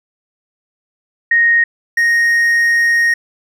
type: tone pair in turn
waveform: sine / triangle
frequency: 1864.7 / 1864.7 Hz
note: A#6 / A#6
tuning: 0 / 0 cents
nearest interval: unison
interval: 0 cents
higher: neither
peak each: -8 dBFS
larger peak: neither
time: 1.31-1.64 / 1.97-3.14 s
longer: second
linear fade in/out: 5 ms
effects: none